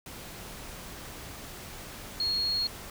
sine tone in noise, 4299 Hz, C8, 46 cents sharp, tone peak -26 dBFS, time 2.2-2.67 s, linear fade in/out 2 ms, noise pink, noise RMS -43 dBFS, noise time 0.06-2.9 s, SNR +14 dB, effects none

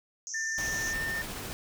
white band-pass noise, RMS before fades -39 dBFS, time 0.27-0.93 s, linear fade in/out 0 ms, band 5700 to 6500 Hz, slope 96 dB/octave
triangle tone with pitch glide, 1790 to 1805.6 Hz, A6 to A6, +29 to +44 cents, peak -29 dBFS, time 0.34-1.22 s, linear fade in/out 5 ms, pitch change +15 cents, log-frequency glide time 0.8-1.02 s
pink noise with tremolo, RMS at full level -37 dBFS, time 0.58-1.53 s, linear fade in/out 0 ms, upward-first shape triangle, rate 14 Hz, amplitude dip 30%
effects none

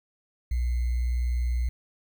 sine tone with sample-and-hold, 60.7 Hz, B1, 29 cents flat, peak -23 dBFS, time 0.51-1.69 s, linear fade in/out 5 ms, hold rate 2100 Hz, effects none

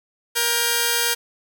5% pulse tone pair together, 471.6 / 1595.5 Hz, A#4 / G6, +20 / +30 cents, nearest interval octave + major sixth, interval 2110 cents, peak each -10 dBFS, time 0.35-1.15 s, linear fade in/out 20 ms, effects none

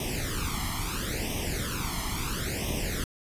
pink noise with flanger, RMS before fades -31 dBFS, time 0-3.04 s, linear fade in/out 2 ms, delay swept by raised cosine 0.34 to 0.97 ms, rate 0.74 Hz, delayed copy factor +0.85, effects resampled to 32000 Hz

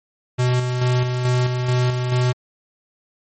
square tone with tremolo, 124.9 Hz, B2, 20 cents sharp, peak -16 dBFS, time 0.38-2.33 s, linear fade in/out 20 ms, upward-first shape square, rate 2.3 Hz, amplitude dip 40%, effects MP3 32 kbps

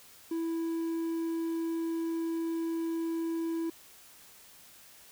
triangle tone, 329.9 Hz, E4, 1 cent sharp, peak -28 dBFS, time 0.31-3.7 s, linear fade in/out 5 ms, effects white hiss -55 dBFS RMS until 5.11 s

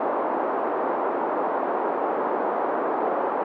white band-pass noise, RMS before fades -25 dBFS, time 0-3.44 s, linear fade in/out 5 ms, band 300 to 1000 Hz, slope 24 dB/octave, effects none

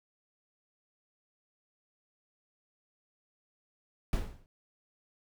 brown noise with exponential decay, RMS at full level -25 dBFS, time 4.13-4.46 s, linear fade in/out 1 ms, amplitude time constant 71 ms, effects none

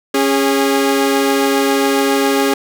sawtooth tone pair together, 275.5 / 409.6 Hz, C#4 / G#4, -11 / -24 cents, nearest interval perfect fifth, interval 687 cents, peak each -11 dBFS, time 0.14-2.54 s, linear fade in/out 5 ms, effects none

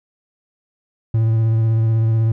triangle tone with vibrato, 112.5 Hz, A2, 39 cents sharp, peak -11 dBFS, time 1.14-2.32 s, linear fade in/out 5 ms, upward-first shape sine, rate 16 Hz, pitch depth 21 cents each way, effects none

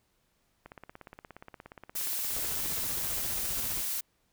click train, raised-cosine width 0.5 ms, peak -30 dBFS, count 44, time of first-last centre 0.66-3.189 s, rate 17 Hz
blue noise, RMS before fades -33 dBFS, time 1.95-4.01 s, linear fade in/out 10 ms
pink noise with tremolo, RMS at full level -41 dBFS, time 2.3-3.86 s, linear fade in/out 50 ms, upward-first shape sine, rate 15 Hz, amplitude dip 60%
effects pink hiss -73 dBFS RMS until 4.32 s

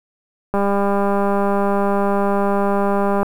click train, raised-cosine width 1 ms, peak -6 dBFS, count 539, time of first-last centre 0.54-3.23 s, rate 200 Hz, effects 7-bit

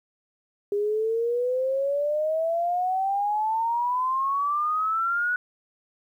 sine exponential sweep, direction up, 403.6 to 1480 Hz, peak -22 dBFS, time 0.72-5.36 s, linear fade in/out 2 ms, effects 10-bit

